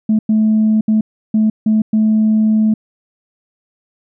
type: tone bursts at uneven times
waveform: sine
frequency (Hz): 217.1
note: A3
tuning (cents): -23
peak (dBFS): -8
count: 6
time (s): 0.09-0.19 / 0.29-0.81 / 0.88-1.01 / 1.34-1.5 / 1.66-1.82 / 1.93-2.74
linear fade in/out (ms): 5
effects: tanh soft clip ceiling -6 dBFS